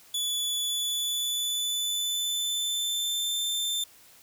sawtooth tone with pitch glide, 3445 to 3562 Hz, A7 to A7, -37 to +21 cents, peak -24 dBFS, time 0.14-3.84 s, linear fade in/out 5 ms, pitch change +58 cents, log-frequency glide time 0.62-3.39 s, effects white hiss -55 dBFS RMS until 4.22 s

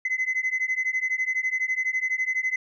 sine beating tone pair, 2033 / 2045 Hz, B6 / C7, +50 / -40 cents, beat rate 12 Hz, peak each -25 dBFS, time 0.05-2.56 s, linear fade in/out 5 ms, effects tanh soft clip ceiling -19 dBFS

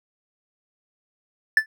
triangle tone with exponential decay, 1754 Hz, A6, 6 cents flat, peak -7 dBFS, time 1.57-1.66 s, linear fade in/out 2 ms, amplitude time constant 18 ms, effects none

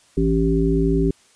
harmonic tone with a mistuned harmonic, 55.1 Hz, A1, 3 cents sharp, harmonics 1 / 3 / 5 / 7, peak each -21 / -21 / -21 / -21 dBFS, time 0.17-1.11 s, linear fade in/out 5 ms, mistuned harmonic 7, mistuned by +19 cents, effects white hiss -55 dBFS RMS until 1.35 s + resampled to 22050 Hz

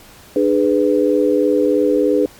sine chord, G# diminished, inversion second, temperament just, 299 / 415.3 / 498.4 Hz, D4 / G#4 / B4, +31 / 0 / +16 cents, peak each -16 dBFS, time 0.36-2.26 s, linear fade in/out 2 ms, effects pink hiss -43 dBFS RMS until 2.39 s + MP3 96 kbps

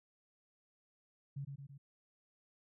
sine tone with echo, 139.3 Hz, C#3, 9 cents sharp, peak -39 dBFS, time 1.36-1.45 s, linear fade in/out 10 ms, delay 110 ms, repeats 3, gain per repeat -4 dB, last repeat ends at 1.78 s, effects none

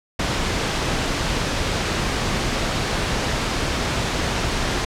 pink noise, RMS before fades -22 dBFS, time 0.19-4.85 s, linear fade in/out 5 ms, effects low-pass 6000 Hz 12 dB/octave

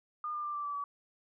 sine tone with pitch steps, 1215 / 1200.4 / 1185.9 / 1171.6 / 1157.5 / 1143.5 Hz, D#6 / D6 / D6 / D6 / D6 / D6, -42 / +38 / +16 / -5 / -25 / -47 cents, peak -34 dBFS, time 0.24-0.84 s, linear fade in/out 2 ms, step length 100 ms, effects none

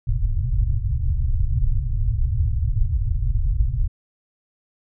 pink low-pass noise, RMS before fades -20 dBFS, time 0.07-3.88 s, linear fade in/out 10 ms, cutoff 130 Hz, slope 96 dB/octave, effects none

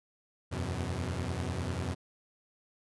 sawtooth chord, E suspended second, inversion none, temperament equal with one note detuned, 82.41 / 92.5 / 125.99 Hz, E2 / F#2 / B2, 0 / 0 / +35 cents, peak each -33 / -32 / -34 dBFS, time 0.51-1.95 s, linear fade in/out 20 ms, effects resampled to 24000 Hz

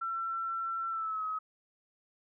sine tone with pitch glide, 1347 to 1274.3 Hz, E6 to D#6, +37 to +41 cents, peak -32 dBFS, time 0.01-1.39 s, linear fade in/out 10 ms, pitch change -96 cents, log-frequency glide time 0.89-1.24 s, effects none

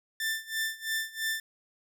sawtooth tone with tremolo, 1777 Hz, A6, 17 cents sharp, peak -24 dBFS, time 0.2-1.4 s, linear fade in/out 2 ms, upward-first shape sine, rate 3 Hz, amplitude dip 90%, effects none

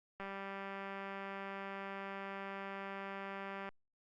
click train, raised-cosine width 0.5 ms, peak -30 dBFS, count 685, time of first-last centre 0.2-3.69 s, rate 196 Hz, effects Opus 48 kbps

